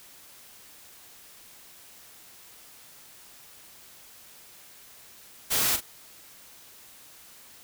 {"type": "noise with echo", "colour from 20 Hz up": "white", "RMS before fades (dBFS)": -25, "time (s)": [5.5, 5.77], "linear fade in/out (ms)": 20, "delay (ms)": 40, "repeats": 1, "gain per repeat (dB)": -9, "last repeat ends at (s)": 5.81, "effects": ["white hiss -51 dBFS RMS until 7.63 s"]}